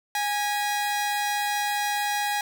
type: tone pair together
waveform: sawtooth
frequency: 824.5 / 1925 Hz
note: G#5 / B6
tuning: -13 / -45 cents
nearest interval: octave + minor third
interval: 1468 cents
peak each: -21 / -29 dBFS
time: 0.15-2.41 s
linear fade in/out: 2 ms
effects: none